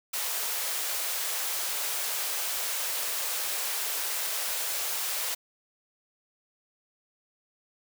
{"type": "high-pass noise", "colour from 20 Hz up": "white", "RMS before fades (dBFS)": -31, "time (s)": [0.13, 5.35], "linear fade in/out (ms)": 10, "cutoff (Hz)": 450, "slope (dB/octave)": 24, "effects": []}